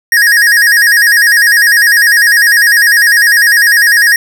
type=tone with vibrato; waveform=square; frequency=1760 Hz; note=A6; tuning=in tune; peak=-5 dBFS; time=0.12-4.16 s; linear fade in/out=2 ms; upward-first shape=square; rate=10 Hz; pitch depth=100 cents each way; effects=none